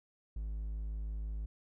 triangle tone, 53 Hz, G#1, 36 cents sharp, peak -34 dBFS, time 0.36-1.46 s, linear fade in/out 5 ms, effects none

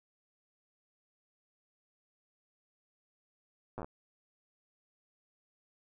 slowing click train, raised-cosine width 1 ms, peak -27 dBFS, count 7, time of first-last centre 3.78-3.845 s, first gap 8 ms, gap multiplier 1.12, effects none

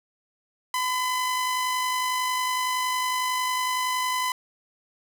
sawtooth tone with amplitude modulation, 1010 Hz, B5, 39 cents sharp, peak -19 dBFS, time 0.74-4.32 s, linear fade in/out 2 ms, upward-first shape sine, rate 50.9 Hz, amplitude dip 25%, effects none

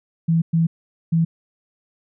sine tone bursts at uneven times, 164.81 Hz, E3, in tune, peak -14 dBFS, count 3, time 0.28-0.42 / 0.53-0.67 / 1.12-1.25 s, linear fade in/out 10 ms, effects none

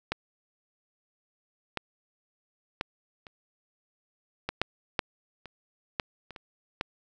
clicks, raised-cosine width 0.3 ms, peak -12 / -14 / -13 / -29 / -14 / -8 / -8 / -27 / -11 / -27 / -26 / -13 dBFS, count 12, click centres 0.12 / 1.773 / 2.811 / 3.268 / 4.49 / 4.616 / 4.992 / 5.457 / 5.998 / 6.307 / 6.362 / 6.811 s, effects none

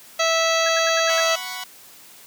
harmonic tone, 655 Hz, E5, 11 cents flat, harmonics 1 / 2 / 3 / 4 / 5 / 6 / 7 / 9 / 10, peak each -21 / -24 / -26 / -27 / -28 / -29 / -29 / -31 / -31 dBFS, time 0.19-1.36 s, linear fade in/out 10 ms
sine tone bursts, 1661.2 Hz, G#6, in tune, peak -26 dBFS, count 6, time 0.66-1.203 s, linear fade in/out 5 ms, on 28 ms, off 75 ms
10% pulse chord, F# suspended fourth, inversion none, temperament equal, 740 / 987.8 / 1108.7 Hz, F#5 / B5 / C#6, 0 / 0 / 0 cents, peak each -25 / -25 / -26 dBFS, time 1.09-1.64 s, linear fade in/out 5 ms
effects white hiss -46 dBFS RMS until 2.26 s + high-pass 100 Hz 12 dB/octave

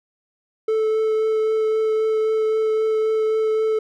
triangle tone with vibrato, 437.7 Hz, A4, 9 cents flat, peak -15 dBFS, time 0.68-3.79 s, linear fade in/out 5 ms, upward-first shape triangle, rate 3.8 Hz, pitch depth 10 cents each way, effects none

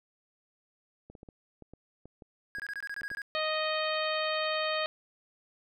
clicks, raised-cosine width 2 ms, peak -35 dBFS, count 11, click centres 1.1 / 1.152 / 1.231 / 1.288 / 1.623 / 1.736 / 2.056 / 2.222 / 2.585 / 3.018 / 3.115 s
triangle tone bursts, 1645 Hz, G#6, 17 cents flat, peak -33 dBFS, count 10, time 2.55-3.218 s, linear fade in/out 0 ms, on 47 ms, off 22 ms
harmonic tone, 622.3 Hz, D#5, in tune, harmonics 1 / 2 / 3 / 4 / 5 / 6 / 7, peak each -32 / -35 / -37 / -38 / -39 / -40 / -40 dBFS, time 3.35-4.86 s, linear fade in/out 0 ms
effects none

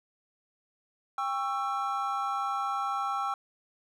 triangle chord, C# diminished, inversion second, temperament just, 798.3 / 1108.7 / 1330.5 Hz, G5 / C#6 / E6, +31 / 0 / +16 cents, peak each -31 / -33 / -30 dBFS, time 1.18-3.34 s, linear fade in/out 2 ms, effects none

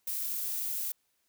violet noise, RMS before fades -34 dBFS, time 0.07-0.92 s, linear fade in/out 5 ms, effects white hiss -75 dBFS RMS until 1.28 s

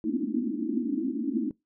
pink band-pass noise, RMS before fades -29 dBFS, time 0.04-1.51 s, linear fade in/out 2 ms, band 220 to 330 Hz, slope 96 dB/octave, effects noise-tail reverb RT60 0.2 s tail -24 dB re dry

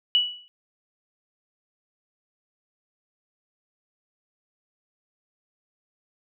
sine tone with exponential decay, 2945 Hz, F#7, 9 cents flat, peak -14 dBFS, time 0.15-0.48 s, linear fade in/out 0 ms, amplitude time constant 71 ms, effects none

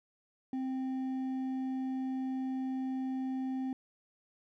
triangle tone with hard clipping, 261.6 Hz, C4, in tune, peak -34 dBFS, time 0.53-3.73 s, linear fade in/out 2 ms, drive 8 dB, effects none

